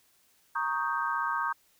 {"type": "chord", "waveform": "sine", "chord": "Eb dominant seventh", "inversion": "second", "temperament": "equal", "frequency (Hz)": [932.3, 1108.7, 1244.5, 1568], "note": ["Bb5", "Db6", "Eb6", "G6"], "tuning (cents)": [0, 0, 0, 0], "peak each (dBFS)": -33, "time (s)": [0.55, 1.53], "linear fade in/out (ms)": 10, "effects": ["white hiss -66 dBFS RMS until 1.79 s"]}